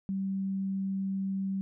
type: tone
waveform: sine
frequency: 193.4 Hz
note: G3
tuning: 23 cents flat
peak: -29 dBFS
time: 0.09-1.61 s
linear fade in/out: 0 ms
effects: none